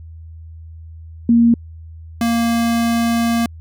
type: tone pair in turn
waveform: sine / square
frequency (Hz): 233.7 / 232.4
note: A#3 / A#3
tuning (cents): +5 / -5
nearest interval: unison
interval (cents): 10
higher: first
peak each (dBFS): -8 / -15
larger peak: first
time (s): 1.29-1.54 / 2.21-3.46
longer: second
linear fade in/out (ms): 2
effects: added 81 Hz sine -33 dBFS peak until 3.6 s